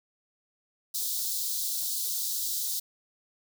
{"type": "high-pass noise", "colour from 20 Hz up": "white", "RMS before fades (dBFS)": -31, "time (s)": [0.94, 2.8], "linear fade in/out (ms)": 10, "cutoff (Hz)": 3700, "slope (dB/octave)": 48, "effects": []}